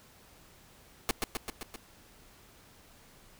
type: noise with echo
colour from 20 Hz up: pink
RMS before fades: -28 dBFS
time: 1.09-1.11 s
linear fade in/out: 0 ms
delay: 130 ms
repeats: 5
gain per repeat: -3 dB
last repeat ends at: 1.76 s
effects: pink hiss -58 dBFS RMS until 3.39 s